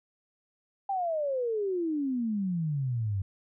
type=exponential sweep; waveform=sine; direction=down; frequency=803 to 93.7 Hz; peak=-27 dBFS; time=0.89-3.22 s; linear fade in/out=5 ms; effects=none